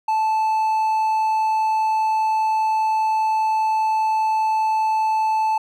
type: tone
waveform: triangle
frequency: 875 Hz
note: A5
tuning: 10 cents flat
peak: -15 dBFS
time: 0.08-5.58 s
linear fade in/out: 5 ms
effects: none